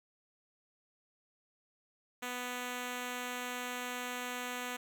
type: tone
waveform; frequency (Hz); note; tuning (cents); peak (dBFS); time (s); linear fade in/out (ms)
5% pulse; 247.5; B3; +4; -26; 2.22-4.77; 10
effects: none